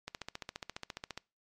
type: click train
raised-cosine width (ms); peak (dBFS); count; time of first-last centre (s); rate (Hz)
0.2; -22; 17; 0.08-1.176; 14.6
effects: noise-tail reverb RT60 0.3 s tail -24 dB re dry + MP3 64 kbps